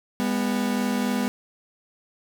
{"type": "tone pair together", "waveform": "40% pulse", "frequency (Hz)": [203.2, 246.9], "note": ["G#3", "B3"], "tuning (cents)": [-38, 0], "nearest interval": "minor third", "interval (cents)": 338, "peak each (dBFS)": [-25, -24], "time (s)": [0.2, 1.28], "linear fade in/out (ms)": 0, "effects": []}